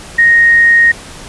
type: tone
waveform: sine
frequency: 1864.7 Hz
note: A#6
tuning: in tune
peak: -4 dBFS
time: 0.18-0.92 s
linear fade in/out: 10 ms
effects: pink hiss -31 dBFS RMS until 1.28 s + resampled to 24000 Hz